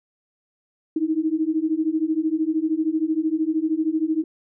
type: beating tone pair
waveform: sine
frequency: 309 / 322 Hz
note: D#4 / E4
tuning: -12 / -41 cents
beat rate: 13 Hz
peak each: -23 / -22 dBFS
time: 0.96-4.24 s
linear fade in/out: 5 ms
effects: none